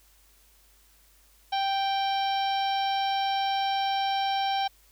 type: harmonic tone with a mistuned harmonic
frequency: 784 Hz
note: G5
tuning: in tune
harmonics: 1 / 2 / 3 / 4 / 5 / 6 / 7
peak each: -25 / -39 / -39 / -35 / -38 / -46 / -41 dBFS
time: 1.52-4.68 s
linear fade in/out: 10 ms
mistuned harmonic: 6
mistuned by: -35 cents
effects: added 50 Hz sine -61 dBFS peak until 4.91 s + white hiss -61 dBFS RMS until 4.91 s